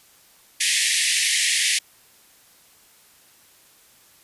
pink band-pass noise, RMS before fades -21 dBFS, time 0.6-1.79 s, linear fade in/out 10 ms, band 1800 to 11000 Hz, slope 96 dB/octave, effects white hiss -54 dBFS RMS until 4.23 s + resampled to 32000 Hz

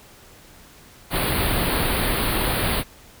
pink band-stop noise, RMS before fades -22 dBFS, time 1.1-2.84 s, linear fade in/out 50 ms, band 4600 to 8900 Hz, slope 96 dB/octave, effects pink hiss -48 dBFS RMS until 3.2 s

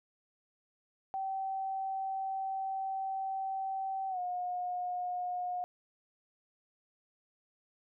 sine tone with pitch glide, 771 to 719.4 Hz, G5 to F#5, -29 to -49 cents, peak -33 dBFS, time 1.14-5.64 s, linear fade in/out 0 ms, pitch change -120 cents, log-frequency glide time 4.09-4.19 s, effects none

